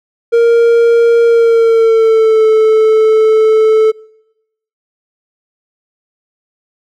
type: tone with pitch glide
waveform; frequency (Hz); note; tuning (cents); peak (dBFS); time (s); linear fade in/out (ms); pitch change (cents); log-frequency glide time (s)
triangle; 466.2 to 437.5; A#4 to A4; 0 to -10; -3; 0.32-3.92; 20; -110; 1.25-2.46
effects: noise-tail reverb RT60 0.9 s tail -25 dB re dry